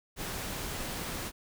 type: noise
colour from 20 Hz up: pink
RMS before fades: -37 dBFS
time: 0.16-1.32 s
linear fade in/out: 50 ms
effects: none